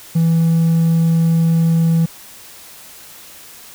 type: tone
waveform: triangle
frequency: 164.81 Hz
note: E3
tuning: in tune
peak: -8 dBFS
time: 0.15-2.06 s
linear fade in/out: 10 ms
effects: tanh soft clip ceiling -5 dBFS + white hiss -39 dBFS RMS until 3.74 s